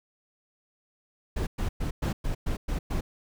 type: noise bursts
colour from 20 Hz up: brown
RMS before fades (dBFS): -28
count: 8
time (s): 1.36-3.01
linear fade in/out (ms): 10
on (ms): 110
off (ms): 110
effects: none